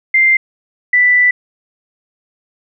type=tone pair in turn; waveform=sine; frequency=2093 / 1979.1 Hz; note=C7 / B6; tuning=0 / +3 cents; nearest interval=minor second; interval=97 cents; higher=first; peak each=-7 dBFS; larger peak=neither; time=0.14-0.37 / 0.93-1.31 s; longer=second; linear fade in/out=5 ms; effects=none